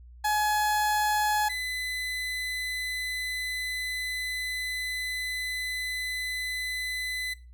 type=tone pair in turn; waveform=30% pulse; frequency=845 / 2010 Hz; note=G#5 / B6; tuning=+30 / +30 cents; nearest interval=octave + minor third; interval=1500 cents; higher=second; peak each=-21 / -28 dBFS; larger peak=first; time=0.24-1.49 / 1.49-7.34 s; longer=second; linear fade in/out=10 ms; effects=noise-tail reverb RT60 0.3 s tail -17 dB re dry + added 60 Hz sine -46 dBFS peak until 7.53 s